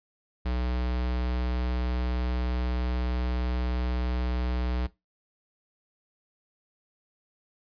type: tone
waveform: square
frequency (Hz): 61.6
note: B1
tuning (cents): -4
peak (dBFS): -27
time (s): 0.45-4.87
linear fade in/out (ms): 10
effects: noise-tail reverb RT60 0.2 s tail -18 dB re dry + resampled to 11025 Hz